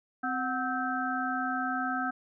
harmonic tone with a mistuned harmonic, 259.7 Hz, C4, 13 cents flat, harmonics 1 / 3 / 5 / 6, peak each -34 / -34 / -34 / -34 dBFS, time 0.23-2.11 s, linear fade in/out 10 ms, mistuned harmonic 3, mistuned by -88 cents, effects none

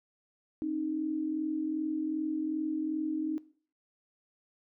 sine tone pair together, 268.5 / 311.1 Hz, C4 / D#4, +45 / 0 cents, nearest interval minor third, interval 255 cents, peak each -37 / -31 dBFS, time 0.62-3.38 s, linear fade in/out 0 ms, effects noise-tail reverb RT60 0.5 s tail -20 dB re dry

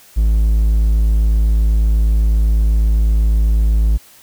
triangle tone, 54 Hz, A1, 32 cents flat, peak -8 dBFS, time 0.16-3.98 s, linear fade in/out 20 ms, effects white hiss -45 dBFS RMS until 4.22 s

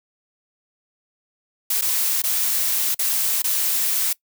blue noise with dropouts, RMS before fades -21 dBFS, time 1.7-4.13 s, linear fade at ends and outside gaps 5 ms, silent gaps 1.812-1.82 / 2.22-2.237 / 2.946-2.99 / 3.421-3.441 s, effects noise-tail reverb RT60 0.1 s tail -22 dB re dry

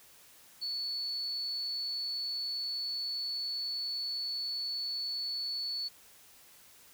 sine tone, 4435 Hz, C#8, in tune, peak -33 dBFS, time 0.61-5.89 s, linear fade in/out 20 ms, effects white hiss -58 dBFS RMS until 6.93 s

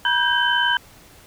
sine tone cluster, 963 / 1548 / 1608 / 3053 Hz, B5 / G6 / G6 / G7, -44 / -22 / +44 / -46 cents, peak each -22 dBFS, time 0.05-0.77 s, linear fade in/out 2 ms, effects pink hiss -48 dBFS RMS until 1.26 s

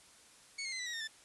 20% pulse tone with pitch steps, 2217 / 2134 / 2054 / 1977.4 / 1903.4 / 1832.2 / 1763.7 Hz, C#7 / C7 / C7 / B6 / A#6 / A#6 / A6, 0 / +34 / -33 / +2 / +36 / -30 / +4 cents, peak -33 dBFS, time 0.58-1.077 s, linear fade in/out 10 ms, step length 71 ms, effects white hiss -60 dBFS RMS until 1.24 s + resampled to 24000 Hz

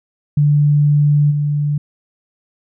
sine tone with level steps, 146.7 Hz, D3, 2 cents flat, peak -9 / -14 dBFS, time 0.37-1.78 s, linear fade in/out 5 ms, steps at 1.3 s, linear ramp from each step 20 ms, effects none

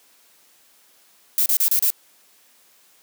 violet noise bursts, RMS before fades -18 dBFS, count 5, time 1.38-1.903 s, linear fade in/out 0 ms, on 79 ms, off 32 ms, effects white hiss -56 dBFS RMS until 3.02 s + high-pass 200 Hz 12 dB/octave

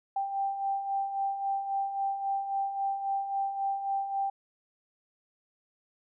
sine beating tone pair, 784 / 787.7 Hz, G5 / G5, 0 / +8 cents, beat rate 3.7 Hz, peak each -37 / -29 dBFS, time 0.16-4.3 s, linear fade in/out 5 ms, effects none

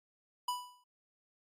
square tone with exponential decay, 987.8 Hz, B5, in tune, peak -31 dBFS, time 0.48-0.84 s, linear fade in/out 5 ms, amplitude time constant 78 ms, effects AAC 48 kbps

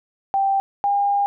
sine tone pair in turn, 784 / 806.5 Hz, G5 / G5, 0 / +49 cents, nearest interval unison, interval 49 cents, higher second, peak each -16 dBFS, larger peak neither, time 0.34-0.6 / 0.84-1.26 s, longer second, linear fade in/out 0 ms, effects none

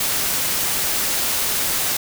white noise, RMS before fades -21 dBFS, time 0-1.97 s, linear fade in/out 5 ms, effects none

